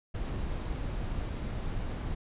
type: noise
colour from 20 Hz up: brown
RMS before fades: -34 dBFS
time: 0.14-2.15 s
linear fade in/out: 10 ms
effects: resampled to 8000 Hz